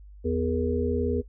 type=harmonic tone with a mistuned harmonic; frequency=82.41 Hz; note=E2; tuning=in tune; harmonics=1 / 3 / 5 / 6; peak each=-29 / -29 / -29 / -29 dBFS; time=0.24-1.22 s; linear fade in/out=20 ms; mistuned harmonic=6; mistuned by=-83 cents; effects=noise-tail reverb RT60 0.1 s tail -18 dB re dry + added 50 Hz sine -44 dBFS peak until 1.28 s

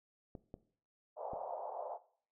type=clicks; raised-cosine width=2 ms; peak=-33 dBFS; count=3; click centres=0.352 / 0.541 / 1.334 s
type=band-pass noise; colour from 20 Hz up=pink; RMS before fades=-43 dBFS; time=1.16-1.99 s; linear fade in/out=50 ms; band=530 to 900 Hz; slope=48 dB/octave
effects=noise-tail reverb RT60 0.5 s tail -17 dB re dry

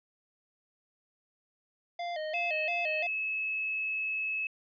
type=tone with vibrato; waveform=square; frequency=656 Hz; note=E5; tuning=9 cents flat; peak=-34 dBFS; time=1.99-3.07 s; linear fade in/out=5 ms; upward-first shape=square; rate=2.9 Hz; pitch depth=100 cents each way
type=tone; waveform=sine; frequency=2590 Hz; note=E7; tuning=31 cents flat; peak=-30 dBFS; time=2.34-4.47 s; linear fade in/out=2 ms
effects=resampled to 11025 Hz

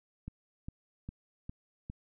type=click train; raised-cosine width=5 ms; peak=-28 dBFS; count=5; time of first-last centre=0.28-1.899 s; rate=2.47 Hz; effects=none

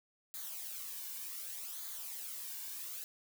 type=noise with flanger; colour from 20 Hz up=blue; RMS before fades=-44 dBFS; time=0.34-3.04 s; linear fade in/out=0 ms; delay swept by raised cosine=0.36 to 1.56 ms; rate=0.66 Hz; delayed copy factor=-0.6; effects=none

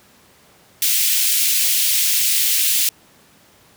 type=high-pass noise; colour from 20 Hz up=white; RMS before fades=-17 dBFS; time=0.82-2.89 s; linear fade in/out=2 ms; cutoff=2300 Hz; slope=24 dB/octave; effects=pink hiss -51 dBFS RMS until 3.76 s + high-pass 100 Hz 12 dB/octave

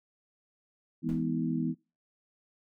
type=chord; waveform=sine; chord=E major seventh; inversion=none; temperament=equal with one note detuned; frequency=164.81 / 207.7 / 246.9 / 319.3 Hz; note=E3 / G#3 / B3 / D#4; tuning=0 / 0 / 0 / +45 cents; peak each=-33 / -37 / -31 / -35 dBFS; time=1.02-1.75 s; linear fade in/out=50 ms
type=noise with exponential decay; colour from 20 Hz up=brown; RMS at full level=-39 dBFS; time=1.09-1.33 s; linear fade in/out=0 ms; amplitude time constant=52 ms
effects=noise-tail reverb RT60 0.3 s tail -22 dB re dry

